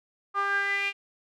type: tone with band-pass filter sweep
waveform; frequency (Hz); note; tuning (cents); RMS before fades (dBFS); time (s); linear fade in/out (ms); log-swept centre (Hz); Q
sawtooth; 398.8; G4; +30; -27; 0.34-0.93; 50; 1200 to 2600; 7.2
effects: none